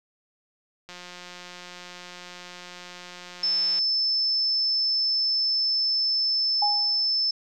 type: click train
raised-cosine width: 0.2 ms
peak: -24 dBFS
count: 517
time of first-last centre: 0.89-3.789 s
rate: 178 Hz
type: tone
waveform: sine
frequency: 5270 Hz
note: E8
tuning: 1 cent flat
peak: -21 dBFS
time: 3.43-7.31 s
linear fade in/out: 5 ms
type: tone with exponential decay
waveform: sine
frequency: 824 Hz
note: G#5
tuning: 14 cents flat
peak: -20 dBFS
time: 6.62-7.08 s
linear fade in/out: 5 ms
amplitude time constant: 100 ms
effects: none